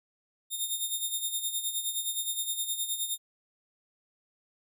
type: tone with tremolo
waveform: 10% pulse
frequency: 3664 Hz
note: A#7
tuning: 31 cents flat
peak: -20 dBFS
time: 0.5-3.18 s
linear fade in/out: 50 ms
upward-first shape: sine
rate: 9.6 Hz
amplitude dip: 65%
effects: none